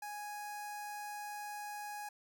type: tone with notch filter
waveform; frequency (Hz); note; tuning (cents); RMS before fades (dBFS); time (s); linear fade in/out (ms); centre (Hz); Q
sawtooth; 830.6; G#5; 0; -44; 0.02-2.09; 5; 3400; 1.5
effects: none